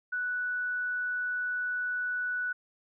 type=tone; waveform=sine; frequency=1480 Hz; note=F#6; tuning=in tune; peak=-29 dBFS; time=0.12-2.53 s; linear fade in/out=10 ms; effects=none